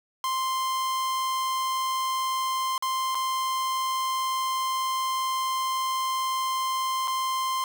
45% pulse tone with dropouts, 1046.5 Hz, C6, in tune, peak -25 dBFS, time 0.24-7.64 s, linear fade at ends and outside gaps 1 ms, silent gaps 2.779-2.824 / 3.147-3.152 / 7.075-7.079 s, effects none

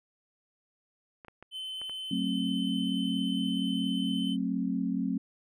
clicks, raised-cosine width 0.5 ms, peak -32 dBFS, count 5, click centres 1.248 / 1.283 / 1.426 / 1.816 / 1.896 s
triangle tone, 3059 Hz, G7, 43 cents flat, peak -34 dBFS, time 1.51-4.37 s, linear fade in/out 50 ms
sine chord, F# diminished, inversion none, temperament just, 185 / 222 / 266.4 Hz, F#3 / A3 / C4, 0 / +16 / +31 cents, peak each -32 / -33 / -31 dBFS, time 2.11-5.18 s, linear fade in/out 5 ms
effects none

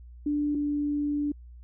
sine tone pair in turn, 293.7 / 291.8 Hz, D4 / D4, 0 / -11 cents, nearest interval unison, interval 11 cents, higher first, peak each -24 / -25 dBFS, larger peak first, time 0.26-0.55 / 0.55-1.32 s, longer second, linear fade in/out 5 ms, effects added 60 Hz sine -44 dBFS peak until 1.63 s

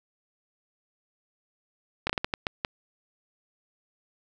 slowing click train, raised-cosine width 0.3 ms, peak -10 dBFS, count 8, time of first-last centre 2.07-2.649 s, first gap 25 ms, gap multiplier 1.39, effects none

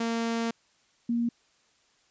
sawtooth / sine tone pair in turn, 230 / 235.4 Hz, A#3 / A#3, -23 / +17 cents, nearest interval unison, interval 40 cents, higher second, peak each -23 / -24 dBFS, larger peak first, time 0-0.51 / 1.09-1.29 s, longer first, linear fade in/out 5 ms, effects white hiss -66 dBFS RMS until 2.1 s + resampled to 16000 Hz

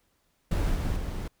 brown noise with level steps, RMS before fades -26 / -28 / -32 dBFS, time 0.51-1.28 s, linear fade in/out 5 ms, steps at 0.74 / 0.96 s, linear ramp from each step 5 ms, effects pink hiss -71 dBFS RMS until 1.4 s

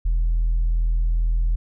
sine tone, 41.2 Hz, E1, in tune, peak -15 dBFS, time 0.05-1.56 s, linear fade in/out 10 ms, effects tanh soft clip ceiling -15 dBFS

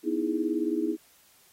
sine chord, E major seventh, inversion second, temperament equal, 246.9 / 311.1 / 329.6 / 415.3 Hz, B3 / D#4 / E4 / G#4, 0 / 0 / 0 / 0 cents, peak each -34 / -29 / -29 / -33 dBFS, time 0.03-0.97 s, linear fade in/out 50 ms, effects white hiss -60 dBFS RMS until 1.52 s + AAC 48 kbps

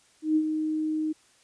sine tone with ADSR envelope, 311.1 Hz, D#4, in tune, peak -18 dBFS, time 0.22-1.13 s, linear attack 140 ms, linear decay 64 ms, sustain -7 dB, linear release 15 ms, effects white hiss -61 dBFS RMS until 1.43 s + resampled to 22050 Hz

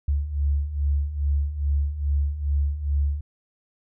sine beating tone pair, 70 / 72.4 Hz, C#2 / D2, +18 / -24 cents, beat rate 2.4 Hz, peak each -27 / -22 dBFS, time 0.08-3.21 s, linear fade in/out 5 ms, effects none

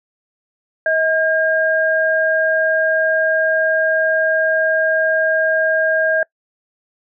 sine tone pair together, 637 / 1614 Hz, D#5 / G#6, +41 / -50 cents, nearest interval octave + major third, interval 1609 cents, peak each -16 dBFS, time 0.86-6.23 s, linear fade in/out 2 ms, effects noise-tail reverb RT60 0.1 s tail -24 dB re dry

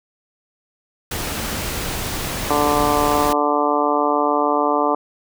pink noise, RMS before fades -25 dBFS, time 1.11-3.33 s, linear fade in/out 5 ms
harmonic tone, 146.83 Hz, D3, in tune, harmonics 2 / 3 / 4 / 5 / 6 / 7 / 8, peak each -23 / -23 / -23 / -23 / -23 / -23 / -23 dBFS, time 2.5-4.95 s, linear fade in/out 5 ms
effects none

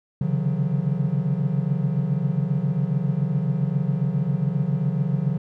triangle tone cluster, 135.3 / 142.6 / 157.8 / 181.7 Hz, C#3 / C#3 / D#3 / F#3, -42 / +49 / +25 / -31 cents, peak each -24 dBFS, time 0.21-5.38 s, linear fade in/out 5 ms, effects none

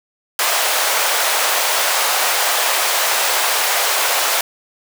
pink high-pass noise, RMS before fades -17 dBFS, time 0.39-4.41 s, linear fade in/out 2 ms, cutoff 590 Hz, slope 24 dB/octave, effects none

